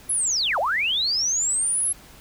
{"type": "linear two-way sweep", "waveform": "sine", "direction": "down then up", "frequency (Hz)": [11175, 514, 11175], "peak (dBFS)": -20, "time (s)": [0.09, 1.93], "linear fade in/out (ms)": 10, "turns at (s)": 0.59, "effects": ["added 50 Hz sine -55 dBFS peak until 2.2 s", "pink hiss -48 dBFS RMS until 2.2 s"]}